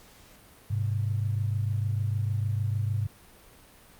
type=tone pair together; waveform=sine; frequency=102.47 / 129.1 Hz; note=G#2 / C3; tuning=-23 / -23 cents; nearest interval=major third; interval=400 cents; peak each=-26 / -32 dBFS; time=0.7-3.07 s; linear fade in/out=10 ms; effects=pink hiss -54 dBFS RMS until 3.99 s + Opus 48 kbps